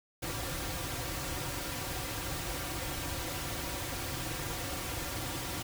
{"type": "noise with comb filter", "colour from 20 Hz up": "pink", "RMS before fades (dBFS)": -37, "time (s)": [0.22, 5.63], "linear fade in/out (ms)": 10, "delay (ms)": 4.7, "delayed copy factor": -0.75, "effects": []}